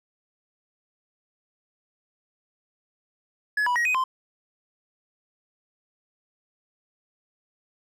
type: tone with pitch steps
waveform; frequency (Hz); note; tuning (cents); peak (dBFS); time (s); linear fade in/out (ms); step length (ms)
triangle; 1696 / 981 / 1893 / 2504 / 1039; G#6 / B5 / A#6 / D#7 / C6; +36 / -12 / +26 / +10 / -12; -19; 3.57-4.04; 5; 94
effects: none